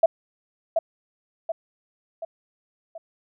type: tone with echo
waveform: sine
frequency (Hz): 659.3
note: E5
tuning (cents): 0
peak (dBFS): -11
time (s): 0.03-0.06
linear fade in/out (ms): 5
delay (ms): 730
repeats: 4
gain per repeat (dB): -6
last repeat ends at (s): 2.98
effects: none

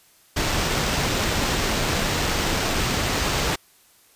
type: noise with sample-and-hold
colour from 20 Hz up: pink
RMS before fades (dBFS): -23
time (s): 0.36-3.56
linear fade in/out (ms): 10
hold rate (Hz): 11025
effects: white hiss -56 dBFS RMS until 4.15 s + resampled to 32000 Hz

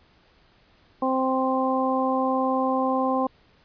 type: harmonic tone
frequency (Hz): 261.6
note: C4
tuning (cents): 0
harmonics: 1 / 2 / 3 / 4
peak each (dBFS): -25 / -26 / -27 / -27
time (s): 1.02-3.27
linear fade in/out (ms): 5
effects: pink hiss -59 dBFS RMS until 3.64 s + resampled to 11025 Hz

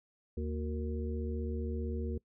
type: harmonic tone with a mistuned harmonic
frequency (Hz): 77.3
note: D#2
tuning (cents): -11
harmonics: 1 / 3 / 5 / 6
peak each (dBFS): -35 / -40 / -42 / -43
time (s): 0.37-2.18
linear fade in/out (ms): 5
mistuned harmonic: 5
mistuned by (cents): -83
effects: noise-tail reverb RT60 0.1 s tail -22 dB re dry

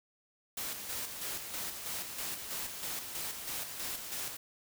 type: noise with tremolo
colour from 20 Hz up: white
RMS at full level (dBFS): -38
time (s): 0.57-4.37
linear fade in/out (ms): 5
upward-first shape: square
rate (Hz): 3.1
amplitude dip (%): 45
effects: none

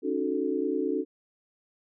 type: chord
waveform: sine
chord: D# half-diminished seventh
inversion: third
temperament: equal with one note detuned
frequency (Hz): 277.2 / 306.8 / 370 / 440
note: C#4 / D#4 / F#4 / A4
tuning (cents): 0 / -24 / 0 / 0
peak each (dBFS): -31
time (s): 0.02-1.05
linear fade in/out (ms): 50
effects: none

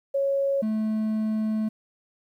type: tone pair in turn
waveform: sine / triangle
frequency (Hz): 552 / 217.2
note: C#5 / A3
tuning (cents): -7 / -22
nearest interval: octave + major third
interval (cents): 1615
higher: first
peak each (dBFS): -21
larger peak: neither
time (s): 0.14-0.62 / 0.62-1.69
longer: second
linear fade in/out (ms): 10
effects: 10-bit

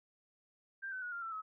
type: tone with pitch steps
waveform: sine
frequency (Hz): 1583 / 1517.6 / 1455 / 1394.9 / 1337.3 / 1282.1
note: G6 / F#6 / F#6 / F6 / E6 / E6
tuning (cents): +17 / +43 / -29 / -2 / +24 / -48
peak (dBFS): -39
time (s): 0.82-1.42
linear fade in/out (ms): 20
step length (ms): 100
effects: none

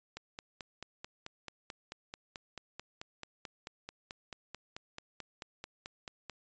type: click train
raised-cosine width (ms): 0.2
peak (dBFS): -25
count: 29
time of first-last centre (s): 0.17-6.297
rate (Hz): 4.57
effects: resampled to 16000 Hz

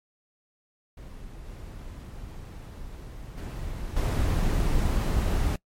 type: noise with level steps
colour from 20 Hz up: brown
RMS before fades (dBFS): -42 / -40 / -34 / -24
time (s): 0.97-5.56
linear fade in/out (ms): 5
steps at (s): 1.45 / 3.37 / 3.96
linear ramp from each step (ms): 10
effects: noise-tail reverb RT60 0.1 s tail -22 dB re dry + MP3 64 kbps

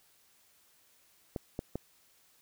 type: clicks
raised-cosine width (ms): 2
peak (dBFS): -21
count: 3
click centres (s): 1.362 / 1.591 / 1.756
effects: white hiss -66 dBFS RMS until 2.41 s

